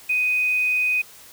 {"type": "tone with quantisation", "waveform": "sine", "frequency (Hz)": 2498, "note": "D#7", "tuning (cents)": 6, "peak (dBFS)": -18, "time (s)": [0.09, 1.02], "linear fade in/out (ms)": 10, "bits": 7, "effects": ["white hiss -46 dBFS RMS until 1.32 s"]}